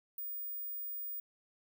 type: tone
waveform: sine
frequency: 15000 Hz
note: A#9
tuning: 10 cents sharp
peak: -38 dBFS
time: 0.18-1.2 s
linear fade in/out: 2 ms
effects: none